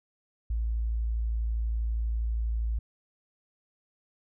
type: tone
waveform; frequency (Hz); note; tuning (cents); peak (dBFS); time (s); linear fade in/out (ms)
sine; 56.2; A1; +37; -26; 0.5-2.79; 5
effects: none